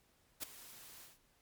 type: noise with ADSR envelope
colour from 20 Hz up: white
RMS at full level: -39 dBFS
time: 0.4-1.19 s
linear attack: 32 ms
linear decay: 5 ms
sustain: -16 dB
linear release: 170 ms
effects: pink hiss -72 dBFS RMS until 1.41 s + MP3 96 kbps